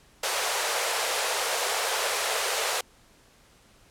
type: high-pass noise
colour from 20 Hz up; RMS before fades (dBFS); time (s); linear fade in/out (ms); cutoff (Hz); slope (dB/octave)
pink; -27; 0.23-2.81; 5; 440; 48
effects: pink hiss -58 dBFS RMS until 3.9 s + low-pass 11000 Hz 12 dB/octave